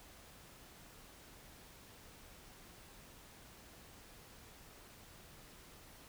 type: silence
effects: pink hiss -58 dBFS RMS until 6.08 s